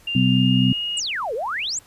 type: tone with pitch glide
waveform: sine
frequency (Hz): 2794 to 2868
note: F7 to F7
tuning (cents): 0 to +45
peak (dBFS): -23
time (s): 0.07-1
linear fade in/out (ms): 5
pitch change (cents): +45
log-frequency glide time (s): 0.23-0.81
type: harmonic tone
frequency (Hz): 63.6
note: C2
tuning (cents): -48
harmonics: 2 / 3 / 4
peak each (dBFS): -19 / -19 / -19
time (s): 0.15-0.73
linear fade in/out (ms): 5
type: exponential two-way sweep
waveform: sine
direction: down then up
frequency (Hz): 8410 to 415.3 to 7910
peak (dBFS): -23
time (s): 0.97-1.79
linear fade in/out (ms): 2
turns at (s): 1.34
effects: pink hiss -52 dBFS RMS until 1.86 s + resampled to 32000 Hz